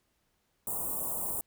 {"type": "band-stop noise", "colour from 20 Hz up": "white", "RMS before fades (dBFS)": -34, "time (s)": [0.67, 1.41], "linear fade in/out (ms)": 2, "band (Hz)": [1100, 8200], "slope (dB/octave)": 48, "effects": ["pink hiss -75 dBFS RMS until 1.46 s"]}